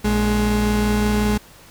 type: tone pair together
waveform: 35% pulse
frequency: 58.85 / 210 Hz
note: A#1 / G#3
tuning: +17 / +19 cents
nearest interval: octave + minor seventh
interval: 2202 cents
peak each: -20 / -16 dBFS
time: 0.04-1.38 s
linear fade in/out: 10 ms
effects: pink hiss -46 dBFS RMS until 1.7 s